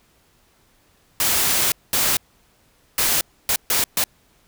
white noise bursts at uneven times, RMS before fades -19 dBFS, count 6, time 1.2-1.72 / 1.93-2.17 / 2.98-3.21 / 3.49-3.56 / 3.7-3.84 / 3.97-4.04 s, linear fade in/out 2 ms, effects pink hiss -59 dBFS RMS until 4.47 s

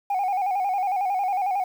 sine tone with vibrato, 772 Hz, G5, 27 cents flat, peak -19 dBFS, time 0.1-1.64 s, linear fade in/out 5 ms, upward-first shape square, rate 11 Hz, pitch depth 75 cents each way, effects tanh soft clip ceiling -20 dBFS + 8-bit

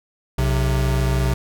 square tone pair together, 61.41 / 130.81 Hz, B1 / C3, -9 / 0 cents, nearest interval octave + minor second, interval 1309 cents, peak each -20 / -21 dBFS, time 0.38-1.34 s, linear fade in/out 5 ms, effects none

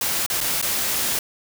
white noise with dropouts, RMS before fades -23 dBFS, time 0.01-1.19 s, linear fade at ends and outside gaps 2 ms, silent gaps 0.263-0.3 / 0.405-0.411 / 0.615-0.625 s, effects none

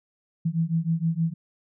sine beating tone pair, 161.4 / 167.8 Hz, E3 / E3, -36 / +31 cents, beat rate 6.4 Hz, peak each -25 dBFS, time 0.45-1.34 s, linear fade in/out 10 ms, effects none

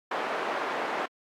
pink band-pass noise, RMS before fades -31 dBFS, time 0.11-1.06 s, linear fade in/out 5 ms, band 540 to 1500 Hz, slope 12 dB/octave, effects high-pass 200 Hz 12 dB/octave + AAC 64 kbps

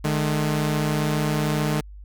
sawtooth tone pair together, 151.4 / 213.6 Hz, D#3 / G#3, -47 / +49 cents, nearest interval tritone, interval 596 cents, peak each -18 / -23 dBFS, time 0.04-1.81 s, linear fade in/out 10 ms, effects added 50 Hz sine -38 dBFS peak until 2.04 s

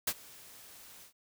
white noise with ADSR envelope, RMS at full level -29 dBFS, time 0.07-1.13 s, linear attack 7 ms, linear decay 54 ms, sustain -24 dB, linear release 98 ms, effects none

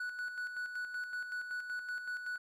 triangle tone with tremolo, 1477 Hz, F#6, 3 cents flat, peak -34 dBFS, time 0-2.38 s, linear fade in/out 5 ms, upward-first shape square, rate 5.3 Hz, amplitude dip 50%, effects none

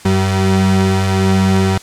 35% pulse tone pair together, 95.1 / 191.52 Hz, F#2 / G3, +48 / -40 cents, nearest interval octave, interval 1212 cents, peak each -12 dBFS, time 0.05-1.78 s, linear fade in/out 5 ms, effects white hiss -39 dBFS RMS until 1.82 s + low-pass 9000 Hz 12 dB/octave

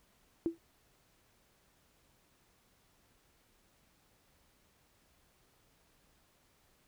sine tone with exponential decay, 332.7 Hz, E4, 16 cents sharp, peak -25 dBFS, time 0.46-0.58 s, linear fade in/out 0 ms, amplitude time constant 25 ms, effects pink hiss -70 dBFS RMS until 6.87 s

